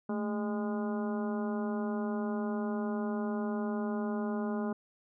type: harmonic tone with a mistuned harmonic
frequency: 205.5 Hz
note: G#3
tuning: 18 cents flat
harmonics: 1 / 2 / 3 / 4 / 5 / 6 / 7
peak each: -32 / -38 / -42 / -44 / -46 / -48 / -49 dBFS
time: 0.09-4.73 s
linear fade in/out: 5 ms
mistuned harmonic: 1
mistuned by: +100 cents
effects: none